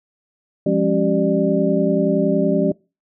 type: tone cluster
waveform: sine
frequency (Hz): 174.6 / 205.1 / 276 / 385.6 / 596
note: F3 / G#3 / C#4 / G4 / D5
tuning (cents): 0 / -21 / -7 / -28 / +25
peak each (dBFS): -21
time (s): 0.66-2.72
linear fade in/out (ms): 5
effects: noise-tail reverb RT60 0.3 s tail -24 dB re dry